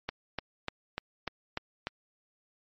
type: click train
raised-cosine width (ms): 0.3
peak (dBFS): -16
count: 7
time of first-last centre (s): 0.09-1.87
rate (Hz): 3.37
effects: MP3 32 kbps